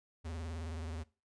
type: tone with vibrato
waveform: square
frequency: 81.1 Hz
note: E2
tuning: 28 cents flat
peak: -40 dBFS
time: 0.24-1.04 s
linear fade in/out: 20 ms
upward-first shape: sine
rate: 19 Hz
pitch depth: 110 cents each way
effects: noise-tail reverb RT60 0.3 s tail -20 dB re dry + resampled to 22050 Hz